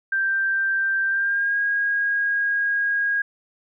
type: tone with pitch glide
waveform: sine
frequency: 1574 to 1636.1 Hz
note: G6 to G#6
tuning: +7 to -26 cents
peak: -19 dBFS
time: 0.12-3.22 s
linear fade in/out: 5 ms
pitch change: +67 cents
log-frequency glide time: 1.08-1.58 s
effects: none